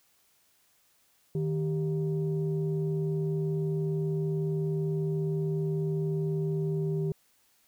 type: tone pair together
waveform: sine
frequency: 155.56 / 392 Hz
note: D#3 / G4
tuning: 0 / 0 cents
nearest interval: octave + major third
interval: 1600 cents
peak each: -27 / -31 dBFS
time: 1.35-7.12 s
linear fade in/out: 2 ms
effects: tanh soft clip ceiling -21 dBFS + white hiss -67 dBFS RMS until 7.67 s